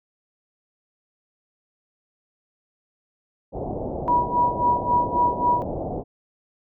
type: low-pass noise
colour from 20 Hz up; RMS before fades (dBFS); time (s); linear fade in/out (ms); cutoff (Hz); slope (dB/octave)
white; -29; 3.52-6.04; 50; 750; 48
type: tone with tremolo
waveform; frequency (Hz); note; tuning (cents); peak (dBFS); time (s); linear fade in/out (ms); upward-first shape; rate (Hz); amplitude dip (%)
sine; 970; B5; -31; -15; 4.08-5.62; 0; sine; 3.7; 85
effects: none